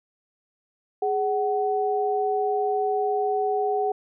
sine tone pair together, 415.9 / 750.3 Hz, G#4 / F#5, +2 / +24 cents, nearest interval minor seventh, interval 1022 cents, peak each -24 dBFS, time 1.02-3.92 s, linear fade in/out 5 ms, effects none

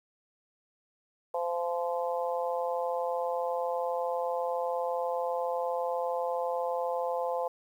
harmonic tone, 172.2 Hz, F3, 24 cents flat, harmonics 3 / 4 / 5 / 6, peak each -31 / -35 / -35 / -39 dBFS, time 1.34-7.48 s, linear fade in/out 5 ms, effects 10-bit

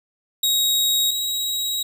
sawtooth tone pair in turn, 3792 / 3829 Hz, A#7 / A#7, +29 / +46 cents, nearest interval unison, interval 17 cents, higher second, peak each -14 / -19 dBFS, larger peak first, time 0.43-1.11 / 1.11-1.83 s, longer second, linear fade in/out 5 ms, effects none

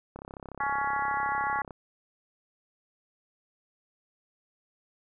click train, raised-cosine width 1 ms, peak -27 dBFS, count 53, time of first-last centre 0.16-1.708 s, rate 33.6 Hz
harmonic tone, 280 Hz, C#4, 18 cents sharp, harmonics 3 / 4 / 5 / 6 / 7, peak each -30 / -32 / -35 / -36 / -38 dBFS, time 0.6-1.62 s, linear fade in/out 5 ms
effects none

